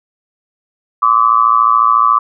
sine tone with amplitude modulation, 1152 Hz, D6, 34 cents flat, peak -3 dBFS, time 1.02-2.19 s, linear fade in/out 10 ms, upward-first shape sine, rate 114 Hz, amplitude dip 95%, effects none

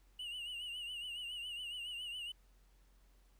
triangle tone with vibrato, 2886 Hz, F#7, 44 cents flat, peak -40 dBFS, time 0.19-2.32 s, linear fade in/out 5 ms, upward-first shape triangle, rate 7.2 Hz, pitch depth 90 cents each way, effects added 45 Hz sine -64 dBFS peak until 3.39 s + pink hiss -74 dBFS RMS until 3.39 s

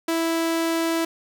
sawtooth tone, 329.6 Hz, E4, in tune, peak -17 dBFS, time 0.08-1.05 s, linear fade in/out 5 ms, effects none

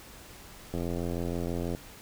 click train, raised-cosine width 2 ms, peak -20 dBFS, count 88, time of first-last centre 0.74-1.749 s, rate 86.2 Hz, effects pink hiss -49 dBFS RMS until 2.01 s

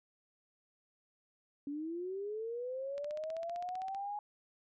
sine linear sweep, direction up, 279.1 to 836 Hz, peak -37 dBFS, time 1.67-4.19 s, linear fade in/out 2 ms
click train, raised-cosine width 0.2 ms, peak -34 dBFS, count 16, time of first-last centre 2.98-3.948 s, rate 15.5 Hz
effects none

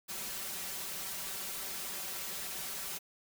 white noise with comb filter, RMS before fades -40 dBFS, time 0.08-2.99 s, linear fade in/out 20 ms, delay 5.2 ms, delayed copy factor +0.7, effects none

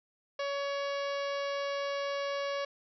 harmonic tone with a mistuned harmonic, 562 Hz, C#5, 24 cents sharp, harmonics 1 / 2 / 3 / 4 / 5 / 6 / 7 / 8 / 9 / 10, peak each -33 / -39 / -43 / -45 / -47 / -49 / -50 / -51 / -52 / -53 dBFS, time 0.39-2.65 s, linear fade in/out 5 ms, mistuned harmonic 6, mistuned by -23 cents, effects none

